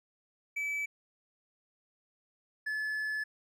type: tone pair in turn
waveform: triangle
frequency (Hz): 2301 / 1723.8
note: D7 / A6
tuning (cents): -36 / -36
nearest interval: perfect fourth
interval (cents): 500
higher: first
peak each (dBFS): -30 / -30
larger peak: neither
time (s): 0.56-0.86 / 2.66-3.24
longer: second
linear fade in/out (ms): 10
effects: none